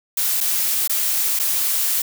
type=noise with dropouts; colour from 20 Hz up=blue; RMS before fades=-20 dBFS; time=0.17-2.02 s; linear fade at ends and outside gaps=5 ms; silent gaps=0.405-0.409 / 0.876-0.895 / 1.391-1.397 s; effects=none